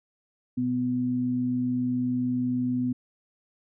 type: tone pair together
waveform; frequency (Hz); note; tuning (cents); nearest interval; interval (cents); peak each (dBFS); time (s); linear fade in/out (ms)
sine; 122.8 / 249.9; B2 / B3; -9 / +21; octave; 1230; -33 / -24; 0.57-2.93; 10
effects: none